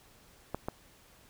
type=clicks; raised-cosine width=1 ms; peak=-19 dBFS; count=2; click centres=0.546 / 0.685 s; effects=pink hiss -60 dBFS RMS until 1.29 s